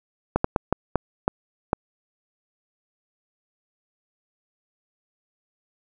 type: slowing click train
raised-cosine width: 1 ms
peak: -5 dBFS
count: 7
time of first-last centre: 0.36-1.731 s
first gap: 84 ms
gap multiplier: 1.4
effects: none